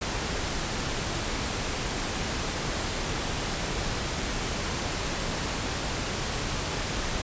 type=noise; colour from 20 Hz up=pink; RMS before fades=-30 dBFS; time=0.01-7.22 s; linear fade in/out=10 ms; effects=resampled to 16000 Hz